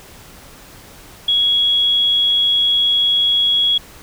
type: tone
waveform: sine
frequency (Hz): 3333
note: G#7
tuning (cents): +5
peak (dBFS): -12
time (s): 1.28-3.78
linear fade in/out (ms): 5
effects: pink hiss -41 dBFS RMS until 4.02 s